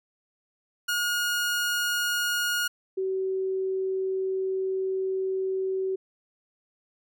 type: tone pair in turn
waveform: sawtooth / sine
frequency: 1435 / 380.1 Hz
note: F6 / F#4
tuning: +47 / +47 cents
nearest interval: octave + major seventh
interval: 2300 cents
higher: first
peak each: -21 / -25 dBFS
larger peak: first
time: 0.88-2.68 / 2.97-5.96 s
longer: second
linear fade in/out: 10 ms
effects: none